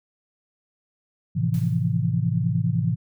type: chord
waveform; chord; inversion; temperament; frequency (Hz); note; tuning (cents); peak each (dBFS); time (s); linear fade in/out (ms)
sine; F major seventh; first; equal with one note detuned; 109.3 / 130.81 / 164.81 / 174.61; A2 / C3 / E3 / F3; -11 / 0 / 0 / 0; -25 / -25 / -24 / -29; 1.35-2.96; 20
type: noise with exponential decay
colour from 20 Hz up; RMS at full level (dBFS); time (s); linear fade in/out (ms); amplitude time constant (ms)
white; -44; 1.54-2.1; 0; 120
effects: none